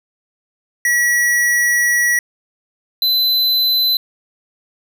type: tone pair in turn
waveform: square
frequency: 1930 / 4030 Hz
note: B6 / B7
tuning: -40 / +34 cents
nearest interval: octave + minor second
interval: 1274 cents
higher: second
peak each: -13 dBFS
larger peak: neither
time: 0.85-2.19 / 3.02-3.97 s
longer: first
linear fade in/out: 2 ms
effects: none